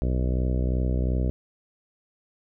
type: harmonic tone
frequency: 62.8 Hz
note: B1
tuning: 30 cents sharp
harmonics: 1 / 2 / 3 / 4 / 5 / 6 / 7 / 8 / 9 / 10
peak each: -23 / -29 / -33 / -35 / -37 / -39 / -40 / -41 / -42 / -43 dBFS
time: 0.02-1.3 s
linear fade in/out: 0 ms
effects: none